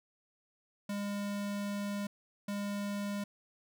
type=tone bursts at uneven times; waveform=square; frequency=202.9 Hz; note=G#3; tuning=40 cents flat; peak=-35 dBFS; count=2; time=0.89-2.07 / 2.48-3.24 s; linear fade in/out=5 ms; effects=none